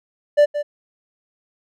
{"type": "tone with echo", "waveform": "triangle", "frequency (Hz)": 587.3, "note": "D5", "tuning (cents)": 0, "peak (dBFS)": -7, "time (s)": [0.37, 0.46], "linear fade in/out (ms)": 20, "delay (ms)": 170, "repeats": 1, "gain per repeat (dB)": -11, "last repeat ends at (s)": 0.63, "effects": []}